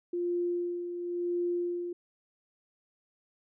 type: tone with tremolo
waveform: sine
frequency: 350 Hz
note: F4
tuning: 4 cents sharp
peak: -27 dBFS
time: 0.13-1.93 s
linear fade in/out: 5 ms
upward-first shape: sine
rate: 0.95 Hz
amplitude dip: 55%
effects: none